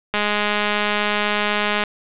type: click train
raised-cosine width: 0.3 ms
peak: -4 dBFS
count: 354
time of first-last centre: 0.14-1.837 s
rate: 208 Hz
effects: resampled to 8000 Hz + 7-bit